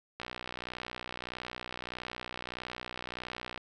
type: click train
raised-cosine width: 0.3 ms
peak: -22 dBFS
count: 209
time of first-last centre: 0.2-3.577 s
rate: 61.6 Hz
effects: none